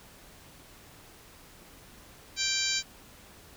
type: harmonic tone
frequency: 784 Hz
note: G5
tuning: in tune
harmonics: 2 / 3 / 4 / 5 / 6 / 7 / 8 / 9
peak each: -38 / -35 / -37 / -33 / -33 / -37 / -37 / -34 dBFS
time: 2.36-2.83 s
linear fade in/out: 50 ms
effects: pink hiss -53 dBFS RMS until 3.56 s